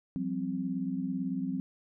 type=chord; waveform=sine; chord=F suspended second; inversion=none; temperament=equal with one note detuned; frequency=174.61 / 192.63 / 261.6 Hz; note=F3 / G3 / C4; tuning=0 / -30 / 0 cents; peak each=-37 / -35 / -33 dBFS; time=0.16-1.6 s; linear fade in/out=0 ms; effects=none